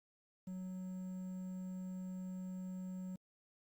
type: tone with quantisation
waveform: triangle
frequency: 185 Hz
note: F#3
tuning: in tune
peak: -40 dBFS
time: 0.47-3.16 s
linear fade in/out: 5 ms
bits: 11
effects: Opus 48 kbps